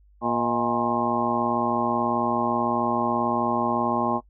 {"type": "harmonic tone with a mistuned harmonic", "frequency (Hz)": 118.3, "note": "A#2", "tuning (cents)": 26, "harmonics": [1, 2, 3, 4, 5, 6, 7, 8, 9], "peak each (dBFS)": [-38, -27, -30, -36, -30, -35, -27, -32, -27], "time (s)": [0.21, 4.21], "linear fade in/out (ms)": 50, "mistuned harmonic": 5, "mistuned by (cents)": 71, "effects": ["noise-tail reverb RT60 0.1 s tail -22 dB re dry", "added 50 Hz sine -53 dBFS peak until 4.29 s"]}